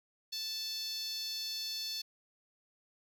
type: tone with high-pass filter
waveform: 10% pulse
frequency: 880 Hz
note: A5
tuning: in tune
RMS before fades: -39 dBFS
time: 0.32-2.02 s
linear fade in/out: 10 ms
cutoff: 4300 Hz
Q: 3.4
effects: none